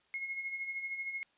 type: tone with tremolo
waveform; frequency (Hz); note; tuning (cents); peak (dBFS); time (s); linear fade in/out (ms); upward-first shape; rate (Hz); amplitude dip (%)
sine; 2163; C#7; -43; -34; 0.14-1.23; 0; sine; 13; 55
effects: white hiss -70 dBFS RMS until 1.37 s + resampled to 8000 Hz